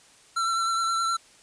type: tone with vibrato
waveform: square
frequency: 1348 Hz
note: E6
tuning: 38 cents sharp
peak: -24 dBFS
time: 0.36-1.17 s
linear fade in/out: 10 ms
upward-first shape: sine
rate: 9.6 Hz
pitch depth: 20 cents each way
effects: white hiss -55 dBFS RMS until 1.42 s + resampled to 22050 Hz